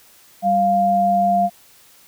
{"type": "tone pair together", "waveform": "sine", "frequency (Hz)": [196, 698.5], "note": ["G3", "F5"], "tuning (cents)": [0, 0], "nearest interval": "octave + minor seventh", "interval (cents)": 2200, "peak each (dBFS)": [-22, -14], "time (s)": [0.42, 1.5], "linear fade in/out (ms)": 50, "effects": ["white hiss -50 dBFS RMS until 2.07 s"]}